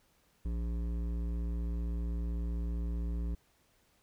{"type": "tone with hard clipping", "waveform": "sine", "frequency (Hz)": 57.8, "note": "A#1", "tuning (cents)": -14, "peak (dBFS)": -34, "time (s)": [0.45, 3.35], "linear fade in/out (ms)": 5, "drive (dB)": 12, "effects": ["pink hiss -70 dBFS RMS until 4.02 s"]}